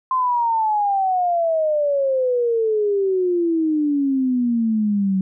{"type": "exponential sweep", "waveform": "sine", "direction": "down", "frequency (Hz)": [1046.5, 187.1], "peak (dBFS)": -16, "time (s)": [0.11, 5.21], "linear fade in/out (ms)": 2, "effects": []}